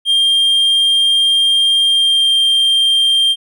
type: tone with pitch glide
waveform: triangle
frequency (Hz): 3199 to 3181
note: G7 to G7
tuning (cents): +34 to +25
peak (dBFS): -8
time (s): 0.05-3.36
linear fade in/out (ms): 50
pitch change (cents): -9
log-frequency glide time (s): 1.85-2.35
effects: none